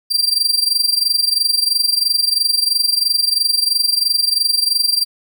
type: tone with amplitude modulation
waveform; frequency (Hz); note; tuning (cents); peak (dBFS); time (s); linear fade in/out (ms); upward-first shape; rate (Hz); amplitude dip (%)
40% pulse; 4719; D8; +7; -9; 0.1-5.05; 20; sine; 23; 80
effects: none